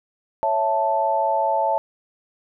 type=chord; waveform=sine; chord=A major; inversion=first; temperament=equal; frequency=554.4 / 659.3 / 880 Hz; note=C#5 / E5 / A5; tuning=0 / 0 / 0 cents; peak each=-25 / -23 / -20 dBFS; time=0.43-1.78 s; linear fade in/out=0 ms; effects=none